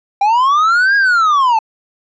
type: linear two-way sweep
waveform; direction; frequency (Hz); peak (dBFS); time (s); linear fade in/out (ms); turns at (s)
triangle; up then down; 783 to 1650 to 858; -7; 0.21-1.59; 5; 0.96
effects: resampled to 16000 Hz